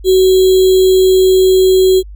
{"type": "tone with sample-and-hold", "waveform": "sine", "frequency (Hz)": 375.1, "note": "F#4", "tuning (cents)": 24, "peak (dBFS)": -5, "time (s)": [0.04, 2.03], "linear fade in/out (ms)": 50, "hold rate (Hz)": 3675, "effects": ["added 50 Hz sine -28 dBFS peak until 2.15 s"]}